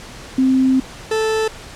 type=tone pair in turn; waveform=sine / 40% pulse; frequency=261.6 / 439.1 Hz; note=C4 / A4; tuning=0 / -4 cents; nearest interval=major sixth; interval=896 cents; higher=second; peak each=-11 / -15 dBFS; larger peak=first; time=0.38-0.8 / 1.11-1.48 s; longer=first; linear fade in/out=5 ms; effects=pink hiss -36 dBFS RMS until 1.75 s + low-pass 8000 Hz 12 dB/octave